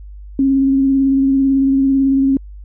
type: tone with vibrato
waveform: sine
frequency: 270.8 Hz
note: C#4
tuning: 40 cents flat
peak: -10 dBFS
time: 0.39-2.37 s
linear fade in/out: 2 ms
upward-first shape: sine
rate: 18 Hz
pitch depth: 21 cents each way
effects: added 50 Hz sine -31 dBFS peak until 2.64 s